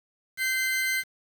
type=tone pair together; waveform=40% pulse; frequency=1550 / 2069 Hz; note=G6 / C7; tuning=-20 / -20 cents; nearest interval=perfect fourth; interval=500 cents; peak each=-29 / -25 dBFS; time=0.37-1.04 s; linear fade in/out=50 ms; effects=8-bit